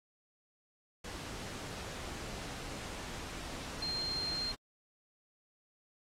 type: tone in noise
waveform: sine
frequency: 4186 Hz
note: C8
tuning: in tune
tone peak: -34 dBFS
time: 3.82-4.52 s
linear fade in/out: 5 ms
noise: pink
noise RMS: -44 dBFS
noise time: 1.04-4.55 s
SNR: +7 dB
effects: low-pass 8000 Hz 12 dB/octave + AAC 48 kbps